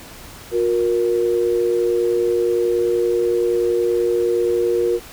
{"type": "tone pair together", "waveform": "sine", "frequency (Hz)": [359.5, 470.1], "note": ["F#4", "A#4"], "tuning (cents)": [-50, 15], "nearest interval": "perfect fourth", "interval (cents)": 465, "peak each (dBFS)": -18, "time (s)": [0.51, 5], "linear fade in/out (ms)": 50, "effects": ["pink hiss -39 dBFS RMS until 5.12 s"]}